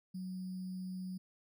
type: tone with sample-and-hold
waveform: sine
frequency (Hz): 185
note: F#3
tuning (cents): 0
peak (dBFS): -39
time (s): 0.14-1.18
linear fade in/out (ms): 10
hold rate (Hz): 4900
effects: none